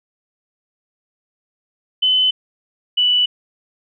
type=tone pair in turn; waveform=sine; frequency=3030 / 2964 Hz; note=F#7 / F#7; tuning=+40 / +2 cents; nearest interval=unison; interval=38 cents; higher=first; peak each=-12 dBFS; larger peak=neither; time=2.02-2.31 / 2.97-3.26 s; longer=neither; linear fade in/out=10 ms; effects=none